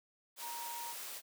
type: tone in noise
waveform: sine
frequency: 940 Hz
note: A#5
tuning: 14 cents sharp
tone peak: -43 dBFS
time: 0.4-0.95 s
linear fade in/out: 50 ms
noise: white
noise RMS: -45 dBFS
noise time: 0.36-1.22 s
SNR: -1 dB
effects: high-pass 400 Hz 12 dB/octave